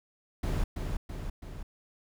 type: noise with echo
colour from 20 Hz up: brown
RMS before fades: -29 dBFS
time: 0.43-0.64 s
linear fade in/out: 5 ms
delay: 330 ms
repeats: 3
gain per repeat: -4 dB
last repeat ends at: 1.63 s
effects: none